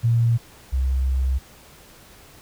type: tone pair in turn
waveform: sine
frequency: 116.7 / 65.5 Hz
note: A#2 / C2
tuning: +2 / +2 cents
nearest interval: minor seventh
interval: 1000 cents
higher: first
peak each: -15 / -18 dBFS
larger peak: first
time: 0.03-0.38 / 0.72-1.39 s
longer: second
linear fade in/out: 20 ms
effects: pink hiss -48 dBFS RMS until 2.41 s